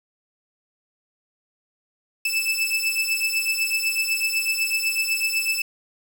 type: beating tone pair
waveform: sawtooth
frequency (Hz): 2626 / 2634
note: E7 / E7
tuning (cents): -7 / -2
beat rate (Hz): 8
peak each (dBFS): -21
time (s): 2.25-5.62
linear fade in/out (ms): 5
effects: 7-bit